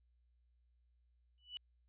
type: tone with exponential growth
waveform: sine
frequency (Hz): 2960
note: F#7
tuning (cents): 0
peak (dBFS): -39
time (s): 1.38-1.57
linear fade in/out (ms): 0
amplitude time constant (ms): 40
effects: added 60 Hz sine -70 dBFS peak until 1.88 s + resampled to 8000 Hz